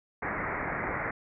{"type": "low-pass noise", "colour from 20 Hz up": "white", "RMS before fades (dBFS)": -33, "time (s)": [0.22, 1.11], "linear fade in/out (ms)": 5, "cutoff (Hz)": 2200, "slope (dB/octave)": 96, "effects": []}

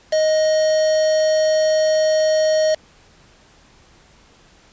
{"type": "tone with quantisation", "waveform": "triangle", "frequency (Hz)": 624, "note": "D#5", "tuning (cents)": 5, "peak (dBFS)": -12, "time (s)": [0.12, 2.75], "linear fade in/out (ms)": 10, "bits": 4, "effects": ["pink hiss -51 dBFS RMS until 4.72 s", "resampled to 16000 Hz"]}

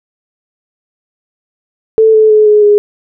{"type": "tone with pitch steps", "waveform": "sine", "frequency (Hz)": [441.8, 434.7, 427.7, 420.9, 414.1], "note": ["A4", "A4", "A4", "G#4", "G#4"], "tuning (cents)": [7, -21, -49, 23, -5], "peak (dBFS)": -3, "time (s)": [1.98, 2.78], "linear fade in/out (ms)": 0, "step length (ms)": 160, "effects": []}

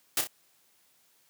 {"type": "noise with echo", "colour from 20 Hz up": "white", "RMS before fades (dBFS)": -26, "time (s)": [0.17, 0.21], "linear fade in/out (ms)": 2, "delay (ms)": 31, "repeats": 2, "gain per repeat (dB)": -7, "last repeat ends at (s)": 0.272, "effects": ["white hiss -66 dBFS RMS until 1.29 s", "high-pass 100 Hz 12 dB/octave"]}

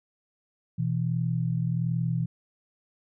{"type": "tone pair together", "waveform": "sine", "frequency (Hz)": [123.47, 164.81], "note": ["B2", "E3"], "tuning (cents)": [0, 0], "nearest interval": "perfect fourth", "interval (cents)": 500, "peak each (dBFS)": -27, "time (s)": [0.78, 2.26], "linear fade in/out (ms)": 10, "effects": []}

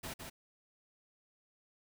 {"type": "noise with echo", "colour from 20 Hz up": "pink", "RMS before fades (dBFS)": -43, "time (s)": [0.03, 0.14], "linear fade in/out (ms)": 10, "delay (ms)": 160, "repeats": 1, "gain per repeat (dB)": -4, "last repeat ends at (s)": 0.3, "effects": []}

